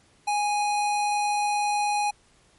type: tone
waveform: square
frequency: 828 Hz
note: G#5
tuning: 5 cents flat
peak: -23 dBFS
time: 0.27-2.11 s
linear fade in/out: 10 ms
effects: pink hiss -60 dBFS RMS until 2.58 s + MP3 48 kbps